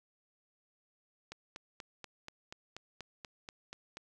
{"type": "click train", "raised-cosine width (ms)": 0.2, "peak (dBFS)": -27, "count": 12, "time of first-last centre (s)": [1.32, 3.971], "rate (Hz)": 4.15, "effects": ["11-bit"]}